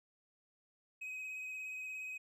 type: tone with vibrato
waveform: triangle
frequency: 2529 Hz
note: D#7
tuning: 28 cents sharp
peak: -40 dBFS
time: 1.01-2.18 s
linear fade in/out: 10 ms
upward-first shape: sine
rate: 17 Hz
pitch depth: 16 cents each way
effects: none